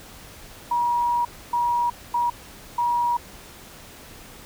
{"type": "tone bursts at uneven times", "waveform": "sine", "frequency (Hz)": 957, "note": "A#5", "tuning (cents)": 45, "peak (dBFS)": -19, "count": 4, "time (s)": [[0.71, 1.25], [1.53, 1.9], [2.14, 2.3], [2.78, 3.17]], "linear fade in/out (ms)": 5, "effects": ["pink hiss -44 dBFS RMS until 4.45 s"]}